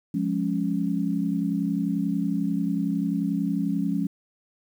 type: chord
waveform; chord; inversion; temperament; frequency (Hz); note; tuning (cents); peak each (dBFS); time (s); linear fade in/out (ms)
sine; Db major; first; equal with one note detuned; 176.54 / 207.7 / 277.2; F3 / Ab3 / Db4; +19 / 0 / 0; -27; 0.14-4.07; 5
effects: 9-bit